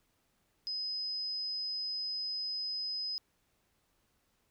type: tone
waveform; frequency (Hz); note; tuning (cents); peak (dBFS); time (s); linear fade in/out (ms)
sine; 5040; D#8; +21; -34; 0.67-3.18; 0
effects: pink hiss -75 dBFS RMS until 4.5 s